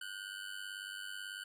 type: ring-modulated tone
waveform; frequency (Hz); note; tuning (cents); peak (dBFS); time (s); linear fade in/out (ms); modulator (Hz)
25% pulse; 1500; F#6; +23; -36; 0.01-1.44; 5; 49.1
effects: resampled to 32000 Hz